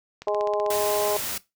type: click train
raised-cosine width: 0.2 ms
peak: -21 dBFS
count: 9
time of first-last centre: 0.22-0.726 s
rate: 15.8 Hz
type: harmonic tone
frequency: 207.7 Hz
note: G#3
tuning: in tune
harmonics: 2 / 3 / 4 / 5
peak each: -26 / -25 / -30 / -33 dBFS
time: 0.27-1.17 s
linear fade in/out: 2 ms
type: noise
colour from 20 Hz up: white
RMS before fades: -30 dBFS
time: 0.7-1.38 s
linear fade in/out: 5 ms
effects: noise-tail reverb RT60 0.2 s tail -18 dB re dry